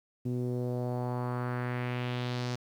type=tone with low-pass filter sweep; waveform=sawtooth; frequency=123.47 Hz; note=B2; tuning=in tune; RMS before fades=-33 dBFS; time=0.25-2.56 s; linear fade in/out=10 ms; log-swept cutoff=300 to 5600 Hz; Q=2.1; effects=10-bit